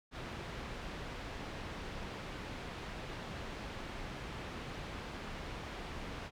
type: low-pass noise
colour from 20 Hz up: pink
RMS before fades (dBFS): -44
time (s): 0.11-6.31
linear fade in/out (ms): 50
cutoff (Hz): 3400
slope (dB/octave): 12
effects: none